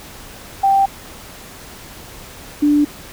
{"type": "tone pair in turn", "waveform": "sine", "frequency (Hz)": [784, 293.7], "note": ["G5", "D4"], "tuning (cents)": [0, 0], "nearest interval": "octave + perfect fourth", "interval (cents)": 1700, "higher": "first", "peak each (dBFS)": -10, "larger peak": "neither", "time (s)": [[0.63, 0.86], [2.62, 2.85]], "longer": "neither", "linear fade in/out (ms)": 10, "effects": ["pink hiss -37 dBFS RMS until 3.12 s"]}